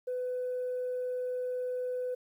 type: tone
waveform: sine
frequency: 501 Hz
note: B4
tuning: 25 cents sharp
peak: -30 dBFS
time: 0.07-2.15 s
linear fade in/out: 10 ms
effects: tanh soft clip ceiling -28 dBFS + 11-bit